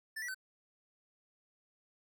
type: tone with pitch steps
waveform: square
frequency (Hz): 1767 / 1944 / 1525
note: A6 / B6 / G6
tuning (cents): +7 / -28 / -48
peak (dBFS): -39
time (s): 0.16-0.346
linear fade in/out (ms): 10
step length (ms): 62
effects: none